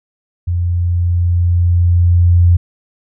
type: tone with level ramp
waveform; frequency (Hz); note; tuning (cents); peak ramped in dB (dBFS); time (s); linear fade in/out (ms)
sine; 87.31; F2; 0; -13 to -5; 0.47-2.57; 10
effects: none